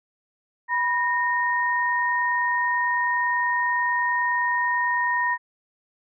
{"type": "tone pair together", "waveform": "sine", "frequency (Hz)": [979.5, 1849], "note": ["B5", "A#6"], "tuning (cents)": [-15, -15], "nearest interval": "major seventh", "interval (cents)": 1100, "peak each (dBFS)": -23, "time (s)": [0.68, 5.38], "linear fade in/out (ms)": 50, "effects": []}